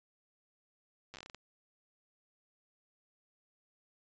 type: slowing click train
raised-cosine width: 0.2 ms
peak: -30 dBFS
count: 10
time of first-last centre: 1.14-1.346 s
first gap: 8 ms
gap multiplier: 1.25
effects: resampled to 16000 Hz